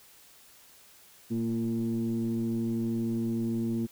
sine tone with frequency modulation, 229.4 Hz, A#3, 28 cents flat, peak -26 dBFS, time 1.3-3.87 s, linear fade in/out 20 ms, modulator 113 Hz, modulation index 0.81, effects tanh soft clip ceiling -22 dBFS + white hiss -56 dBFS RMS until 3.91 s

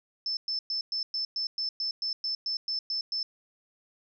sine tone bursts, 5274 Hz, E8, in tune, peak -28 dBFS, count 14, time 0.26-3.23 s, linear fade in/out 2 ms, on 110 ms, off 110 ms, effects none

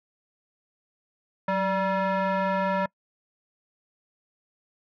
sine tone with frequency modulation, 186.8 Hz, F#3, 17 cents sharp, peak -20 dBFS, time 1.48-2.86 s, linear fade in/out 5 ms, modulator 772 Hz, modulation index 1.6, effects noise-tail reverb RT60 0.1 s tail -26 dB re dry + tanh soft clip ceiling -21 dBFS

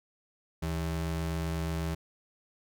square ring-modulated tone, 119.5 Hz, A#2, 43 cents sharp, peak -28 dBFS, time 0.62-1.95 s, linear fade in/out 10 ms, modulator 44 Hz, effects none

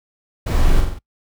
brown noise with echo, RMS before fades -17 dBFS, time 0.46-0.81 s, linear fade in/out 10 ms, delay 45 ms, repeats 4, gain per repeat -4 dB, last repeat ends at 0.99 s, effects noise-tail reverb RT60 0.1 s tail -23 dB re dry

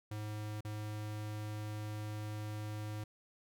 square tone with dropouts, 106.2 Hz, G#2, 39 cents sharp, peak -40 dBFS, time 0.11-3.04 s, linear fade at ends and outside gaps 5 ms, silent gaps 0.608-0.648 s, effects none

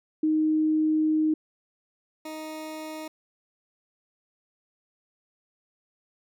sine / 20% pulse tone pair in turn, 311.1 / 312.3 Hz, D#4 / D#4, 0 / +7 cents, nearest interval unison, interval 7 cents, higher second, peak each -20 / -30 dBFS, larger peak first, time 0.23-1.34 / 2.25-3.08 s, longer first, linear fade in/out 5 ms, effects none

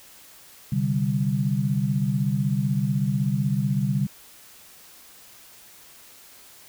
sine chord, C suspended second, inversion none, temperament equal, 130.81 / 146.83 / 196 Hz, C3 / D3 / G3, 0 / 0 / 0 cents, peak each -25 dBFS, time 0.72-4.07 s, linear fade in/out 5 ms, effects white hiss -49 dBFS RMS until 6.68 s

